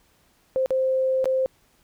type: tone with dropouts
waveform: sine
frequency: 523.3 Hz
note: C5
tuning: in tune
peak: -19 dBFS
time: 0.56-1.46 s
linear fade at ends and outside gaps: 0 ms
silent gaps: 0.66-0.706 / 1.243-1.256 s
effects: pink hiss -62 dBFS RMS until 1.83 s

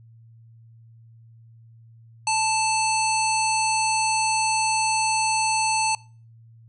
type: harmonic tone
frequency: 880 Hz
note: A5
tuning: in tune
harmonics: 1 / 3 / 5 / 7 / 9 / 10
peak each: -22 / -27 / -29 / -30 / -32 / -32 dBFS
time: 2.27-5.95 s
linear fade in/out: 2 ms
effects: noise-tail reverb RT60 0.4 s tail -23 dB re dry + added 114 Hz sine -47 dBFS peak until 6.68 s

